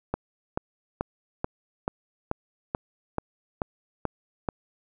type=click train; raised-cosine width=1 ms; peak=-12 dBFS; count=11; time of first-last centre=0.14-4.488 s; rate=2.3 Hz; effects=none